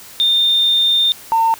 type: tone pair in turn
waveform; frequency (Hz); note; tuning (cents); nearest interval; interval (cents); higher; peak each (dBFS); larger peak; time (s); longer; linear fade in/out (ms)
sine; 3622 / 905.5; A7 / A5; +49 / +49; 2 octaves; 2400; first; -10; neither; 0.2-1.12 / 1.32-1.54; first; 0
effects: tanh soft clip ceiling -6 dBFS + white hiss -38 dBFS RMS until 1.59 s